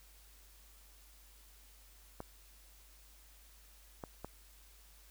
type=clicks; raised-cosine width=1 ms; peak=-28 dBFS; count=3; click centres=2.204 / 4.038 / 4.246 s; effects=added 50 Hz sine -60 dBFS peak until 5.1 s + white hiss -63 dBFS RMS until 5.1 s